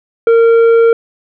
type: tone with tanh clipping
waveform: sine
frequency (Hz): 460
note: A#4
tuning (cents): -23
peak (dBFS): -6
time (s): 0.27-0.93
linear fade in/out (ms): 2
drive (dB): 7
effects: none